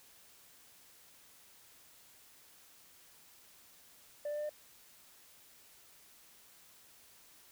sine tone with pitch steps, 588 / 592.4 / 596.9 / 601.4 Hz, D5 / D5 / D5 / D5, +2 / +15 / +28 / +41 cents, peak -33 dBFS, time 4.25-4.494 s, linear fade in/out 5 ms, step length 61 ms, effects tanh soft clip ceiling -34 dBFS + white hiss -61 dBFS RMS until 7.51 s

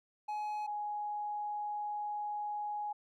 triangle / sine tone pair in turn, 843 / 833.8 Hz, G#5 / G#5, +26 / +7 cents, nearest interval unison, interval 19 cents, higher first, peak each -33 / -35 dBFS, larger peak first, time 0.28-0.67 / 0.67-2.93 s, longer second, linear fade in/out 10 ms, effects none

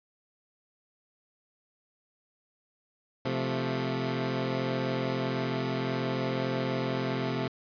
15% pulse chord, F major, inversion second, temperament equal, 130.81 / 174.61 / 220 Hz, C3 / F3 / A3, 0 / 0 / 0 cents, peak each -24 / -30 / -28 dBFS, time 3.25-7.48 s, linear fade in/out 5 ms, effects resampled to 11025 Hz

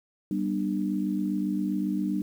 sine tone cluster, 194.7 / 242.2 / 299.8 Hz, G3 / B3 / D4, -12 / -34 / +36 cents, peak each -28 / -33 / -29 dBFS, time 0.31-2.22 s, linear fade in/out 2 ms, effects 9-bit

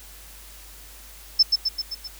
sine tone with echo, 5274 Hz, E8, in tune, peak -11 dBFS, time 1.39-1.43 s, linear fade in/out 10 ms, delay 130 ms, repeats 5, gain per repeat -4 dB, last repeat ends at 2.08 s, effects added 50 Hz sine -46 dBFS peak until 2.19 s + white hiss -46 dBFS RMS until 2.19 s

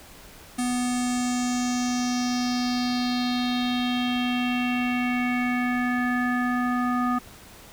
square tone with low-pass filter sweep, 246.9 Hz, B3, in tune, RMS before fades -25 dBFS, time 0.58-7.19 s, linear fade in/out 10 ms, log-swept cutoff 9200 to 1300 Hz, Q 4.2, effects pink hiss -47 dBFS RMS until 7.72 s

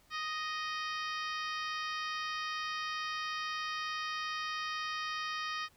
harmonic tone with a mistuned harmonic, 622.3 Hz, D#5, in tune, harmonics 2 / 3 / 4 / 5 / 6 / 7 / 8 / 9, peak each -38 / -41 / -45 / -46 / -48 / -50 / -48 / -51 dBFS, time 0.1-5.69 s, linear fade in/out 50 ms, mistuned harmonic 7, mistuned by +42 cents, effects pink hiss -66 dBFS RMS until 5.76 s

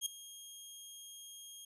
15% pulse tone with ADSR envelope, 3248 Hz, G#7, 39 cents flat, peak -24 dBFS, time 0.01-1.65 s, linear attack 50 ms, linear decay 5 ms, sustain -18 dB, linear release 4 ms, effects resampled to 32000 Hz

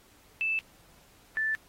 sine tone pair in turn, 2637 / 1760 Hz, E7 / A6, 0 / 0 cents, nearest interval perfect fifth, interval 700 cents, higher first, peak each -26 dBFS, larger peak neither, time 0.41-0.59 / 1.37-1.55 s, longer neither, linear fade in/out 0 ms, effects pink hiss -60 dBFS RMS until 1.68 s + AAC 48 kbps

